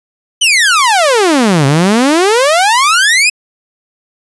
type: exponential two-way sweep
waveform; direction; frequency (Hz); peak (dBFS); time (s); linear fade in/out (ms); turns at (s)
sawtooth; down then up; 3100 to 132.3 to 2604; -3; 0.41-3.3; 10; 1.66
effects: resampled to 24000 Hz